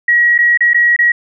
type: tone with dropouts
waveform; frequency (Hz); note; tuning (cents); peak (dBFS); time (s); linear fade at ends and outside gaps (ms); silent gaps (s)
sine; 1908; A#6; +40; -7; 0.08-1.12; 5; 0.38-0.387 / 0.575-0.606 / 0.734-0.744 / 0.964-0.989
effects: none